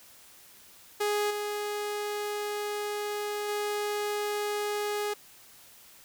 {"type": "tone with level steps", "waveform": "sawtooth", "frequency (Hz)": 415.3, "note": "G#4", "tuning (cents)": 0, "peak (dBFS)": [-22, -27, -25], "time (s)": [1, 5.14], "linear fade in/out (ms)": 10, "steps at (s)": [1.3, 3.48], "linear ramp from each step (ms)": 10, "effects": ["white hiss -54 dBFS RMS until 6.04 s"]}